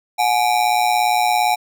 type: ring-modulated tone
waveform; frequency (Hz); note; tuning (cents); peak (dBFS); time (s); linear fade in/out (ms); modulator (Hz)
square; 784; G5; 0; -12; 0.18-1.56; 20; 58.7
effects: none